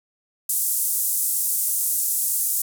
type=band-pass noise; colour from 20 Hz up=pink; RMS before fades=-23 dBFS; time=0.49-2.62 s; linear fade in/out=5 ms; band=8400 to 16000 Hz; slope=24 dB/octave; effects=none